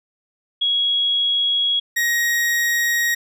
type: tone pair in turn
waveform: sine / 40% pulse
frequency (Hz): 3322 / 1885.9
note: G#7 / A#6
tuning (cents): 0 / +20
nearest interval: minor seventh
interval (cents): 980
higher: first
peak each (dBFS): -16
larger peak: neither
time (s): 0.61-1.8 / 1.96-3.15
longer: neither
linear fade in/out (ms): 10
effects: none